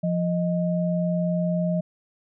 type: tone pair together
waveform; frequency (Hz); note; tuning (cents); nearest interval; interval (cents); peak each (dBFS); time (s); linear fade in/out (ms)
sine; 173.87 / 622.3; F3 / D#5; -7 / 0; octave + minor seventh; 2207; -22 / -27; 0.03-1.81; 10
effects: none